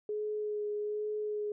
sine tone with vibrato, 420.6 Hz, G#4, 22 cents sharp, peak -32 dBFS, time 0.09-1.52 s, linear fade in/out 2 ms, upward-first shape sine, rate 1.2 Hz, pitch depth 15 cents each way, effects none

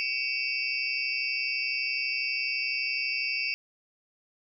sine tone cluster, 2263 / 2564 / 2696 / 4755 / 5300 Hz, C#7 / E7 / E7 / D8 / E8, +35 / -49 / +38 / +21 / +9 cents, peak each -34 / -35 / -31 / -35 / -37 dBFS, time 0-3.54 s, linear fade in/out 0 ms, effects none

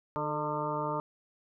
harmonic tone with a mistuned harmonic, 150.6 Hz, D3, 44 cents sharp, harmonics 1 / 2 / 3 / 4 / 6 / 7 / 8 / 9, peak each -39 / -40 / -39 / -37 / -35 / -41 / -37 / -49 dBFS, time 0.16-1 s, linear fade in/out 0 ms, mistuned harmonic 3, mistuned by -44 cents, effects none

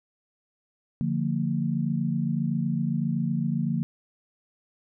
sine chord, Bb major, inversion first, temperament equal with one note detuned, 146.83 / 174.61 / 228.4 Hz, D3 / F3 / Bb3, 0 / 0 / -35 cents, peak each -28 dBFS, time 1.01-3.83 s, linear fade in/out 0 ms, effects none

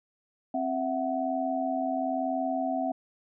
sine tone cluster, 264.6 / 661 / 742 Hz, C4 / E5 / F#5, +20 / +5 / +5 cents, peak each -31 dBFS, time 0.54-2.92 s, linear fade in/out 5 ms, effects none

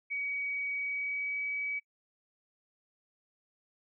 sine tone with pitch glide, 2262 to 2278 Hz, C#7 to C#7, +34 to +47 cents, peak -32 dBFS, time 0.1-1.8 s, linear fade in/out 20 ms, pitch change +13 cents, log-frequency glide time 0.74-1.41 s, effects noise-tail reverb RT60 0.1 s tail -22 dB re dry

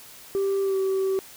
sine tone with pitch glide, 392 to 383.7 Hz, G4 to G4, 0 to -37 cents, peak -19 dBFS, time 0.35-1.19 s, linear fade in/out 0 ms, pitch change -37 cents, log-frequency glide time 0.62-0.77 s, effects tanh soft clip ceiling -20 dBFS + white hiss -46 dBFS RMS until 1.36 s

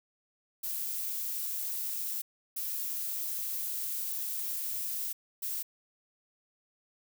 violet noise bursts at uneven times, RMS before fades -35 dBFS, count 3, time 0.63-2.22 / 2.56-5.13 / 5.42-5.63 s, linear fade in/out 10 ms, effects none

